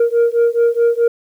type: beating tone pair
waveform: sine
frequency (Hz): 466.2 / 470.9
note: A#4 / A#4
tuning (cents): 0 / +18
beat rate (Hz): 4.7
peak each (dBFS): -12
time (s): 0-1.08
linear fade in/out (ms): 5
effects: tanh soft clip ceiling -8 dBFS + 8-bit